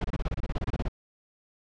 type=noise bursts; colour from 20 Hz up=brown; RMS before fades=-28 dBFS; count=15; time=0.01-0.884 s; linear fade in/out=5 ms; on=34 ms; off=26 ms; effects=low-pass 4000 Hz 12 dB/octave